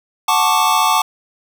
square chord, D major seventh, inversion first, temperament equal with one note detuned, 740 / 880 / 1100.4 / 1174.7 Hz, F#5 / A5 / C#6 / D6, 0 / 0 / -13 / 0 cents, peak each -21 / -17 / -19 / -18 dBFS, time 0.28-1.02 s, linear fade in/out 5 ms, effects none

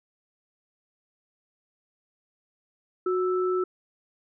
sine tone pair together, 366.9 / 1318.5 Hz, F#4 / E6, -15 / 0 cents, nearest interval octave + minor seventh, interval 2215 cents, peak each -23 / -31 dBFS, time 3.06-3.64 s, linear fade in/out 5 ms, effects none

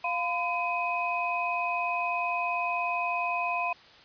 sine tone cluster, 701 / 1011 / 2518 Hz, F5 / B5 / D#7, +6 / +40 / +20 cents, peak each -31 dBFS, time 0.04-3.73 s, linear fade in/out 5 ms, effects white hiss -53 dBFS RMS until 4.04 s + resampled to 11025 Hz

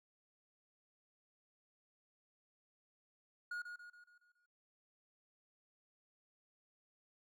triangle tone with echo, 1439 Hz, F#6, 49 cents flat, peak -38 dBFS, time 3.51-3.62 s, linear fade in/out 5 ms, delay 140 ms, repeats 6, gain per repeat -6 dB, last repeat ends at 4.46 s, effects noise-tail reverb RT60 0.8 s tail -24 dB re dry

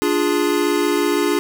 square chord, D diminished, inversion none, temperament equal, 293.7 / 349.2 / 415.3 Hz, D4 / F4 / Ab4, 0 / 0 / 0 cents, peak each -21 dBFS, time 0.02-1.39 s, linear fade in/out 0 ms, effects none

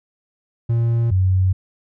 triangle / sine tone pair in turn, 116.54 / 93.49 Hz, A#2 / F#2, 0 / +18 cents, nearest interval major third, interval 382 cents, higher first, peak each -13 dBFS, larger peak neither, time 0.69-1.11 / 1.11-1.53 s, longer neither, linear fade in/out 10 ms, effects none

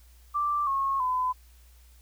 sine tone with pitch steps, 1174.7 / 1089.7 / 1010.9 Hz, D6 / C#6 / B5, 0 / -30 / +40 cents, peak -24 dBFS, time 0.34-1.33 s, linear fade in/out 20 ms, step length 330 ms, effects added 60 Hz sine -52 dBFS peak until 2.01 s + white hiss -62 dBFS RMS until 2.01 s

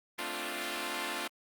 5% pulse chord, D minor seventh, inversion second, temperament equal, 220 / 261.6 / 293.7 / 349.2 Hz, A3 / C4 / D4 / F4, 0 / 0 / 0 / 0 cents, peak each -32 / -31 / -29 / -26 dBFS, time 0.18-1.28 s, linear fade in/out 10 ms, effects Opus 24 kbps

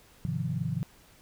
sine chord, F minor seventh, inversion first, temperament equal, 103.83 / 130.81 / 155.56 / 174.61 Hz, Ab2 / C3 / Eb3 / F3, 0 / 0 / 0 / 0 cents, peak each -37 / -33 / -33 / -34 dBFS, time 0.25-0.83 s, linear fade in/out 0 ms, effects pink hiss -58 dBFS RMS until 1.21 s

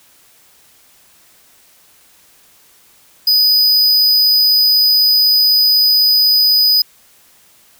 square tone, 4978 Hz, D#8, in tune, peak -9 dBFS, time 3.27-6.82 s, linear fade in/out 5 ms, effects white hiss -49 dBFS RMS until 7.79 s

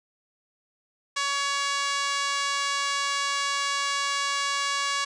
5% pulse tone with high-pass filter, 562 Hz, C#5, 24 cents sharp, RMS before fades -27 dBFS, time 1.16-5.05 s, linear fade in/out 10 ms, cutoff 1100 Hz, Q 2.3, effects resampled to 22050 Hz + 9-bit

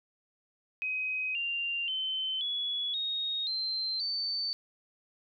sine tone with pitch steps, 2523 / 2783 / 3070 / 3387 / 3737 / 4122 / 4548 Hz, D#7 / F7 / G7 / G#7 / A#7 / C8 / C#8, +23 / -7 / -37 / +33 / +4 / -27 / +44 cents, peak -30 dBFS, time 0.82-4.53 s, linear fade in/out 0 ms, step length 530 ms, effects none

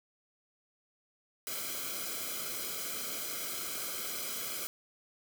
white noise with comb filter, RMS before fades -38 dBFS, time 1.47-4.67 s, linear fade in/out 0 ms, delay 1.1 ms, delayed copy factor -0.95, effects none

